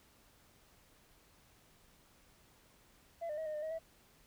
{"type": "tone with pitch steps", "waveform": "sine", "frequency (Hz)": [673, 603, 636, 614, 603, 632, 651], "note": ["E5", "D5", "D#5", "D#5", "D5", "D#5", "E5"], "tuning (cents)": [36, 46, 38, -23, 46, 27, -22], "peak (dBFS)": -35, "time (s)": [3.21, 3.791], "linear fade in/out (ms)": 20, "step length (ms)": 83, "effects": ["tanh soft clip ceiling -36 dBFS", "pink hiss -66 dBFS RMS until 4.26 s"]}